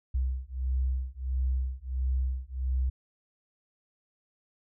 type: beating tone pair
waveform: sine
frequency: 63.7 / 65.2 Hz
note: C2 / C2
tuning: -46 / -5 cents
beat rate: 1.5 Hz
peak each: -30 dBFS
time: 0.14-2.9 s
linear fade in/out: 10 ms
effects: none